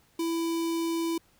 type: tone with notch filter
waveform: square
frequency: 331.9 Hz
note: E4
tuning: 12 cents sharp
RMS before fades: -29 dBFS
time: 0.19-1.18 s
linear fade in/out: 5 ms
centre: 1600 Hz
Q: 1.5
effects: pink hiss -64 dBFS RMS until 1.39 s